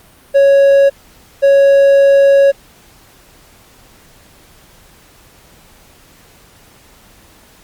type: tone pair in turn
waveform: triangle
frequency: 554.4 / 554.4 Hz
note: C#5 / C#5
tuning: 0 / 0 cents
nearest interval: unison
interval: 0 cents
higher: neither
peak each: -3 dBFS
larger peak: neither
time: 0.34-0.9 / 1.42-2.52 s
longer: second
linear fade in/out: 20 ms
effects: pink hiss -45 dBFS RMS until 7.63 s + Opus 48 kbps